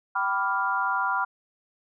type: chord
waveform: sine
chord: G dominant seventh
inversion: none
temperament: equal with one note detuned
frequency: 774.5 / 987.8 / 1174.7 / 1396.9 Hz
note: G5 / B5 / D6 / F6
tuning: -21 / 0 / 0 / 0 cents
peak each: -31 / -27 / -31 / -27 dBFS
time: 0.15-1.25 s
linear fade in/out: 10 ms
effects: none